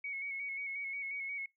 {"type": "tone with vibrato", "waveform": "sine", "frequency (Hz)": 2217, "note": "C#7", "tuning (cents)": 0, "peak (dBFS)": -37, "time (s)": [0.04, 1.46], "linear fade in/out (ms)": 5, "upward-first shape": "square", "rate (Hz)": 5.6, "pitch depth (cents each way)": 28, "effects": ["noise-tail reverb RT60 0.2 s tail -25 dB re dry"]}